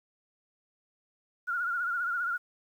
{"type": "tone with vibrato", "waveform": "sine", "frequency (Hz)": 1419, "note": "F6", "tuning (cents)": 27, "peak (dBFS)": -28, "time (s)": [1.47, 2.38], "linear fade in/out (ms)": 20, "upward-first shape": "triangle", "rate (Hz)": 15, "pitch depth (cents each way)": 82, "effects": ["10-bit"]}